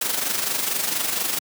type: noise with amplitude modulation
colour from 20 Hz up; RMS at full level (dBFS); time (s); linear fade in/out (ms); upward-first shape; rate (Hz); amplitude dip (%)
white; -22; 0.01-1.39; 5; sine; 24.3; 55
effects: high-pass 150 Hz 12 dB/octave